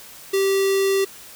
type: tone with notch filter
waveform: square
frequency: 390 Hz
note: G4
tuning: 9 cents flat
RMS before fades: -19 dBFS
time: 0.33-1.05 s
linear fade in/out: 10 ms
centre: 1000 Hz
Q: 1.4
effects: white hiss -42 dBFS RMS until 1.35 s